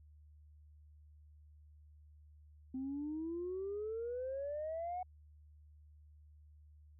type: exponential sweep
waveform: sine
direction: up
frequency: 257.1 to 740 Hz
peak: -37 dBFS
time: 2.74-5.03 s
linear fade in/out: 5 ms
effects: tanh soft clip ceiling -34 dBFS + added 75 Hz sine -58 dBFS peak until 6.99 s